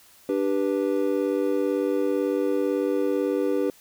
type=chord; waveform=triangle; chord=G major; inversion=second; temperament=just; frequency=294 / 392 / 490 Hz; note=D4 / G4 / B4; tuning=+2 / 0 / -14 cents; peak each=-24 dBFS; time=0.29-3.7 s; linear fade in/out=2 ms; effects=white hiss -54 dBFS RMS until 3.8 s